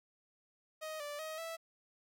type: tone with pitch steps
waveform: sawtooth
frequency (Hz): 626 / 585 / 630 / 657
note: D#5 / D5 / D#5 / E5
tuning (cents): +10 / -7 / +21 / -6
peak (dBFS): -37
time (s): 0.81-1.57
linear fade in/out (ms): 20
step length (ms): 190
effects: 12-bit